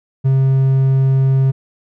triangle tone, 133.8 Hz, C3, 39 cents sharp, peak -8 dBFS, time 0.24-1.52 s, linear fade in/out 20 ms, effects none

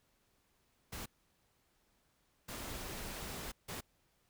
pink noise bursts at uneven times, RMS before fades -44 dBFS, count 3, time 0.92-1.06 / 2.48-3.52 / 3.68-3.81 s, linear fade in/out 10 ms, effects pink hiss -75 dBFS RMS until 4.29 s

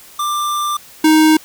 square tone pair in turn, 1185 / 312.5 Hz, D6 / D#4, +15 / +8 cents, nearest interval octave + major seventh, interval 2307 cents, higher first, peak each -17 / -8 dBFS, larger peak second, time 0.19-0.77 / 1.04-1.37 s, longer first, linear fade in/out 5 ms, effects white hiss -41 dBFS RMS until 1.44 s

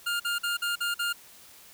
25% pulse tone bursts, 1407 Hz, F6, 12 cents sharp, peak -23 dBFS, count 6, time 0.06-1.13 s, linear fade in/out 10 ms, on 140 ms, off 46 ms, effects white hiss -52 dBFS RMS until 1.73 s

